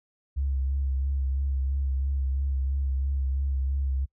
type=tone with vibrato; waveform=sine; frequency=67.8 Hz; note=C#2; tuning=38 cents flat; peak=-23 dBFS; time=0.36-4.06 s; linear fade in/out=20 ms; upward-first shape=sine; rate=3 Hz; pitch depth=34 cents each way; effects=noise-tail reverb RT60 0.1 s tail -26 dB re dry + tanh soft clip ceiling -19 dBFS